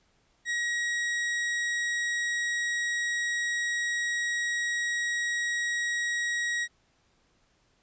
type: tone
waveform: 40% pulse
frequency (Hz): 1900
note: A#6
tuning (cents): +33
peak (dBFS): -26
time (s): 0.45-6.68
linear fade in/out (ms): 50
effects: pink hiss -68 dBFS RMS until 7.82 s + resampled to 16000 Hz